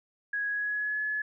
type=tone with pitch glide; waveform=sine; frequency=1661.2 to 1706.9 Hz; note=G#6 to G#6; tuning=0 to +47 cents; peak=-28 dBFS; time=0.33-1.22 s; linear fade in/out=5 ms; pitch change=+47 cents; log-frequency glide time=0.48-1.01 s; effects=none